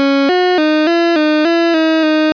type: tone with pitch steps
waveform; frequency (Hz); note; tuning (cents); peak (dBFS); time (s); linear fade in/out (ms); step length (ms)
30% pulse; 276.6 / 362.4 / 307.7 / 339 / 305.3 / 336.5 / 319.4 / 309.9; C#4 / F#4 / D#4 / E4 / D#4 / E4 / D#4 / D#4; -4 / -36 / -19 / +49 / -33 / +36 / +45 / -7; -7; 0-2.32; 0; 290
effects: resampled to 11025 Hz